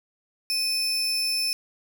40% pulse tone pair together, 2498 / 5293 Hz, D#7 / E8, +6 / +6 cents, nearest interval octave + minor second, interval 1300 cents, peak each -31 / -23 dBFS, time 0.5-1.53 s, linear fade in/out 0 ms, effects none

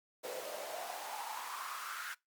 pink noise with high-pass filter sweep, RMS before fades -43 dBFS, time 0.23-2.15 s, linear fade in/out 20 ms, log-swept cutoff 480 to 1500 Hz, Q 5.8, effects noise-tail reverb RT60 0.2 s tail -23 dB re dry + Opus 48 kbps

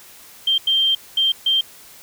sine tone bursts at uneven times, 3160 Hz, G7, 13 cents sharp, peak -14 dBFS, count 4, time 0.47-0.58 / 0.67-0.95 / 1.17-1.32 / 1.46-1.61 s, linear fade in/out 5 ms, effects white hiss -44 dBFS RMS until 2.02 s

